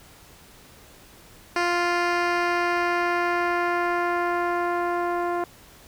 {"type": "tone with low-pass filter sweep", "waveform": "10% pulse", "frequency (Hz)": 349.2, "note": "F4", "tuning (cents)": 0, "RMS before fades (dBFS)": -24, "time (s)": [1.56, 5.44], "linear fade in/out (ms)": 2, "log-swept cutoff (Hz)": [5100, 930], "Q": 0.76, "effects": ["pink hiss -50 dBFS RMS until 5.87 s"]}